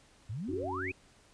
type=exponential sweep; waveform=sine; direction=up; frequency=92.5 to 2637 Hz; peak=-35 dBFS; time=0.29-0.92 s; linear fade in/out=10 ms
type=harmonic tone; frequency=93.3 Hz; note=F#2; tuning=15 cents sharp; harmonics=1 / 3 / 4; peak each=-42 / -42 / -39 dBFS; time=0.48-0.92 s; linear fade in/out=10 ms
type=clicks; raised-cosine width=5 ms; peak=-38 dBFS; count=2; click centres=0.538 / 0.637 s
effects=pink hiss -62 dBFS RMS until 1.33 s + resampled to 22050 Hz